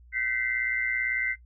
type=tone cluster; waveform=sine; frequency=1534 / 1961 / 2079 Hz; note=G6 / B6 / C7; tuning=-38 / -13 / -12 cents; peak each=-33 / -32 / -28 dBFS; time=0.12-1.36 s; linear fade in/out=50 ms; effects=noise-tail reverb RT60 0.1 s tail -18 dB re dry + added 60 Hz sine -50 dBFS peak until 1.45 s